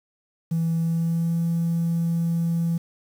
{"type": "tone with pitch glide", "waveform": "triangle", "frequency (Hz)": [164.81, 167.69], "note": ["E3", "E3"], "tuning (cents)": [0, 30], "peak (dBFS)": -17, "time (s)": [0.51, 2.78], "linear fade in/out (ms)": 10, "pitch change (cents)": 30, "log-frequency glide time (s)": [0.77, 1.4], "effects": ["tanh soft clip ceiling -17 dBFS", "8-bit"]}